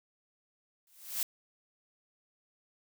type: noise with exponential growth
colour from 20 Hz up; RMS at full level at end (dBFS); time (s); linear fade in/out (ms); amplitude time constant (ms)
blue; -29; 0.87-1.23; 2; 77
effects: none